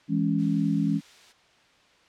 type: chord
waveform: sine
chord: C# minor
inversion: first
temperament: equal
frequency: 164.81 / 207.7 / 277.2 Hz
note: E3 / G#3 / C#4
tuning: 0 / 0 / 0 cents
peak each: -26 dBFS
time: 0.08-1.01 s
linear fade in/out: 50 ms
type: noise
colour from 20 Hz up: blue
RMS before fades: -44 dBFS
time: 0.38-1.33 s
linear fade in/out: 20 ms
effects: white hiss -59 dBFS RMS until 2.08 s + low-pass 4000 Hz 12 dB/octave